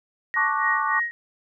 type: tone with tremolo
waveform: sine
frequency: 1881 Hz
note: A#6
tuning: 15 cents sharp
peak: -20 dBFS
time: 0.34-1.11 s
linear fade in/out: 0 ms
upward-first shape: sine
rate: 3.5 Hz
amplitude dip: 85%
type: chord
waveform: sine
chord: D major seventh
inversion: second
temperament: equal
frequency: 880 / 1108.7 / 1174.7 / 1480 Hz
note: A5 / C#6 / D6 / F#6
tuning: 0 / 0 / 0 / 0 cents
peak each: -28 / -26 / -26 / -30 dBFS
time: 0.36-1 s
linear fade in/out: 10 ms
effects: none